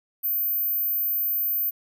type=tone; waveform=sine; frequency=14360 Hz; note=A9; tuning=34 cents sharp; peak=-22 dBFS; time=0.23-1.71 s; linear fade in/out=20 ms; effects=none